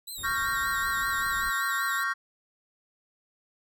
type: tone with vibrato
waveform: 15% pulse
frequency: 3894 Hz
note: B7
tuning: 25 cents flat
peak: -30 dBFS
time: 0.07-2.04 s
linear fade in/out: 10 ms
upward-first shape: sine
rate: 5.2 Hz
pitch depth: 94 cents each way
type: noise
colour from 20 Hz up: brown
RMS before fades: -45 dBFS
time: 0.17-1.51 s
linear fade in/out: 20 ms
type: chord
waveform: triangle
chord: G half-diminished seventh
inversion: second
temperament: equal with one note detuned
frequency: 1108.7 / 1384.1 / 1568 / 1864.7 Hz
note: Db6 / F6 / G6 / Bb6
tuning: 0 / -16 / 0 / 0 cents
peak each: -30 dBFS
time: 0.23-2.14 s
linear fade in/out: 20 ms
effects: none